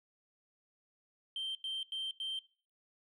sine tone bursts, 3136 Hz, G7, in tune, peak -34 dBFS, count 4, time 1.36-2.39 s, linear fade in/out 2 ms, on 190 ms, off 90 ms, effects noise-tail reverb RT60 0.4 s tail -20 dB re dry + tanh soft clip ceiling -34 dBFS

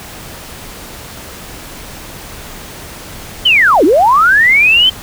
sine linear two-way sweep, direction down then up, 3136 to 273 to 3136 Hz, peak -5 dBFS, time 3.45-4.9 s, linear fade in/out 10 ms, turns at 3.84 s, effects pink hiss -30 dBFS RMS until 5.02 s

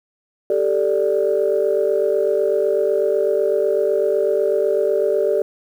sine chord, G suspended second, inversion none, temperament equal, 392 / 440 / 587.3 Hz, G4 / A4 / D5, 0 / 0 / 0 cents, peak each -19 dBFS, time 0.5-5.42 s, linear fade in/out 2 ms, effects tanh soft clip ceiling -7 dBFS + 8-bit

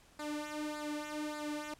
sawtooth tone with flanger, 300 Hz, D4, 37 cents sharp, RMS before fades -40 dBFS, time 0.19-1.74 s, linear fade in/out 5 ms, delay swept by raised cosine 0.33 to 3.13 ms, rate 1.7 Hz, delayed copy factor -0.75, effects pink hiss -63 dBFS RMS until 1.79 s + low-pass 11000 Hz 12 dB/octave

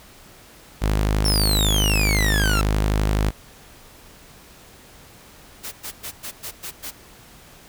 sawtooth tone, 51.91 Hz, G#1, in tune, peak -14 dBFS, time 0.81-3.31 s, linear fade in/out 20 ms
sawtooth exponential sweep, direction down, 5490 to 1318.5 Hz, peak -18 dBFS, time 1.25-2.61 s, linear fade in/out 2 ms
white noise bursts, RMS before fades -32 dBFS, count 7, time 5.63-6.913 s, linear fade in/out 20 ms, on 89 ms, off 110 ms
effects pink hiss -47 dBFS RMS until 7.68 s

